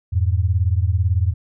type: beating tone pair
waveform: sine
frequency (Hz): 85 / 103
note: F2 / G#2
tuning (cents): -46 / -14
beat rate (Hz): 18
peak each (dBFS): -17 / -19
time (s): 0.12-1.34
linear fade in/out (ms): 20
effects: none